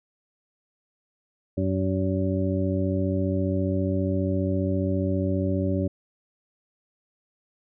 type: harmonic tone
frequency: 94.8 Hz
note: F#2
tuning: 43 cents sharp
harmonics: 1 / 2 / 3 / 4 / 6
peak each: -26 / -28 / -28 / -32 / -31 dBFS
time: 1.57-5.88 s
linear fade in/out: 10 ms
effects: none